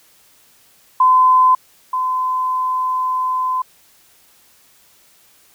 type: tone pair in turn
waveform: sine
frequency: 1022 / 1022 Hz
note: C6 / C6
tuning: -41 / -41 cents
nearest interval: unison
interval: 0 cents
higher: neither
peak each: -8 / -16 dBFS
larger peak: first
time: 1-1.55 / 1.93-3.62 s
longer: second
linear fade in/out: 5 ms
effects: white hiss -52 dBFS RMS until 5.54 s